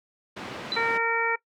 pink low-pass noise, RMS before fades -35 dBFS, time 0.36-0.98 s, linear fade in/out 10 ms, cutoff 3100 Hz, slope 12 dB/octave
sine tone with exponential decay, 4000 Hz, B7, 21 cents sharp, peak -23 dBFS, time 0.72-0.9 s, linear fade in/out 1 ms, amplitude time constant 39 ms
harmonic tone, 460 Hz, A#4, 23 cents flat, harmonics 1 / 2 / 3 / 4 / 5, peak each -29 / -29 / -29 / -29 / -29 dBFS, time 0.76-1.36 s, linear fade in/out 10 ms
effects noise-tail reverb RT60 0.1 s tail -20 dB re dry + high-pass 200 Hz 12 dB/octave

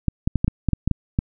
clicks, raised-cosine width 5 ms, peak -6 dBFS, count 10, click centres 0.083 / 0.275 / 0.357 / 0.445 / 0.48 / 0.687 / 0.733 / 0.876 / 0.913 / 1.189 s, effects none

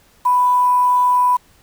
sine tone with quantisation, 991 Hz, B5, 6 cents sharp, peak -11 dBFS, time 0.25-1.37 s, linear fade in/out 10 ms, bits 6, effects pink hiss -53 dBFS RMS until 1.62 s

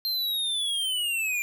square linear sweep, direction down, 4184 to 2371 Hz, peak -26 dBFS, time 0.05-1.42 s, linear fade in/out 0 ms, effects none

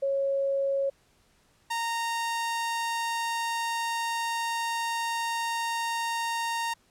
sine / sawtooth tone pair in turn, 550 / 925 Hz, C#5 / A#5, -14 / -14 cents, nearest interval major sixth, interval 900 cents, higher second, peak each -24 dBFS, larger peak neither, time 0.02-0.9 / 1.7-6.74 s, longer second, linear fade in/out 10 ms, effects pink hiss -65 dBFS RMS until 6.9 s + low-pass 11000 Hz 12 dB/octave

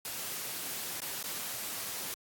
white noise with dropouts, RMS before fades -38 dBFS, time 0.05-2.14 s, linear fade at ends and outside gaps 1 ms, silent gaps 1.003-1.018 / 1.229-1.24 s, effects high-pass 100 Hz 12 dB/octave + AAC 64 kbps

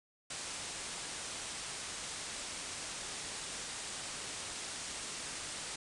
white low-pass noise, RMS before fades -43 dBFS, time 0.3-5.76 s, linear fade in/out 5 ms, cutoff 9600 Hz, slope 96 dB/octave, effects none

